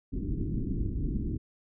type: low-pass noise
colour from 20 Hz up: pink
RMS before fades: -31 dBFS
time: 0.12-1.38 s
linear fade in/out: 20 ms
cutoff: 350 Hz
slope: 48 dB/octave
effects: none